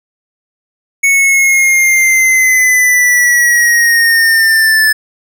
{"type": "linear sweep", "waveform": "square", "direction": "down", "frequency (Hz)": [2217, 1741], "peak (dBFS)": -7, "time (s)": [1.03, 4.93], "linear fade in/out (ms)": 10, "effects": []}